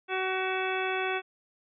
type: harmonic tone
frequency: 376.2 Hz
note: F#4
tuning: 29 cents sharp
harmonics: 1 / 2 / 3 / 4 / 5 / 6 / 7 / 9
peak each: -32 / -34 / -38 / -35 / -40 / -38 / -36 / -42 dBFS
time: 0.08-1.22 s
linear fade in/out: 50 ms
effects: none